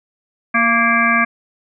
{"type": "harmonic tone with a mistuned harmonic", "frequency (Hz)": 233.1, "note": "A#3", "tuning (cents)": 0, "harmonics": [1, 3, 5, 7, 9, 10], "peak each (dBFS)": [-20, -23, -17, -17, -20, -19], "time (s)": [0.54, 1.25], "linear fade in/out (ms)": 10, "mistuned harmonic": 3, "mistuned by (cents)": -34, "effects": []}